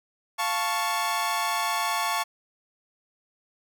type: chord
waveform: sawtooth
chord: F augmented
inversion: none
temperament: equal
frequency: 698.5 / 880 / 1108.7 Hz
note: F5 / A5 / C#6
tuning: 0 / 0 / 0 cents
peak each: -28 / -25 / -24 dBFS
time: 0.38-2.24 s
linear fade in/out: 20 ms
effects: none

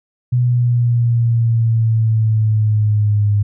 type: exponential sweep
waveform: sine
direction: down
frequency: 123.8 to 102.5 Hz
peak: -11 dBFS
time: 0.32-3.43 s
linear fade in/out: 10 ms
effects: none

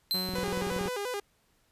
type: tone with exponential decay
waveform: 45% pulse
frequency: 4096 Hz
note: C8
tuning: 38 cents flat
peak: -24 dBFS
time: 0.11-0.71 s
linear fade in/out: 0 ms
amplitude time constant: 130 ms
type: tone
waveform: sawtooth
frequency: 185 Hz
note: F#3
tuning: in tune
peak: -30 dBFS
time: 0.14-0.89 s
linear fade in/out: 5 ms
type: click train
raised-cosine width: 3 ms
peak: -25 dBFS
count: 13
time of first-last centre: 0.29-0.859 s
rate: 21.1 Hz
type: tone with vibrato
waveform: sawtooth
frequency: 450 Hz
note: A4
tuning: 39 cents sharp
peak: -28 dBFS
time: 0.35-1.2 s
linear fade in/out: 5 ms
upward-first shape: square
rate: 5.7 Hz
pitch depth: 180 cents each way
effects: pink hiss -69 dBFS RMS until 1.71 s + resampled to 32000 Hz

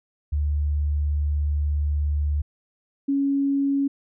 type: tone pair in turn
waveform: sine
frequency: 73.6 / 277.9 Hz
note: D2 / C#4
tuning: +4 / +4 cents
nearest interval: octave + major seventh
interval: 2300 cents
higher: second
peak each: -20 / -19 dBFS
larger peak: second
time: 0.32-2.42 / 3.08-3.88 s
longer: first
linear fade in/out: 10 ms
effects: none

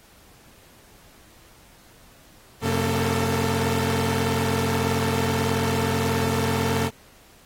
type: tone cluster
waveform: sawtooth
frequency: 93.1 / 135.1 / 231.1 / 443.8 Hz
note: F#2 / C#3 / A#3 / A4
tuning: +11 / -44 / -15 / +15 cents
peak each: -23 dBFS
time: 2.61-6.91 s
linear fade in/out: 50 ms
effects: pink hiss -53 dBFS RMS until 7.45 s + AAC 48 kbps

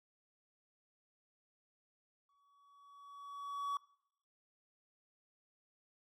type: tone with exponential growth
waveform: triangle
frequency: 1132 Hz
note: C#6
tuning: 36 cents sharp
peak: -32 dBFS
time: 2.29-3.77 s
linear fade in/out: 2 ms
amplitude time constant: 320 ms
effects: noise-tail reverb RT60 0.7 s tail -21 dB re dry

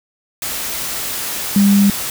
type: tone in noise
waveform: sine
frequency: 200.6 Hz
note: G3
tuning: 40 cents sharp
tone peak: -8 dBFS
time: 1.56-1.9 s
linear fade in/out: 2 ms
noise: white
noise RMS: -23 dBFS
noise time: 0.42-2.1 s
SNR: +12 dB
effects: none

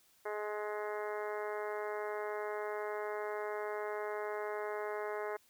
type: harmonic tone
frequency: 210.2 Hz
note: G#3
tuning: 21 cents sharp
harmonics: 2 / 3 / 4 / 5 / 6 / 7 / 8 / 9 / 10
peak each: -39 / -43 / -45 / -47 / -49 / -50 / -51 / -52 / -53 dBFS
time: 0.25-5.37 s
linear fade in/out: 10 ms
effects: white hiss -68 dBFS RMS until 5.49 s

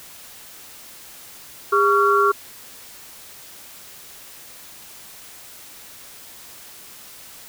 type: tone cluster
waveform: sine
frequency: 404.6 / 1127 / 1375 Hz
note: G#4 / C#6 / F6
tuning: -45 / +28 / -27 cents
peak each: -18 dBFS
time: 1.72-2.32 s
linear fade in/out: 10 ms
effects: white hiss -42 dBFS RMS until 7.48 s

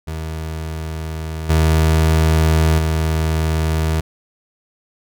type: tone with level steps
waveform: 30% pulse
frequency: 79.5 Hz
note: D#2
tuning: 38 cents sharp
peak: -21 / -9 / -13 dBFS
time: 0.07-4.01 s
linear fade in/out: 10 ms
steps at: 1.49 / 2.78 s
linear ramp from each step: 10 ms
effects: none

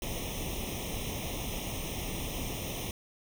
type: noise with comb filter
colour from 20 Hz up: pink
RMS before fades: -36 dBFS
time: 0.02-2.91 s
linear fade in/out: 2 ms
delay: 0.33 ms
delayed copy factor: +1
effects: none

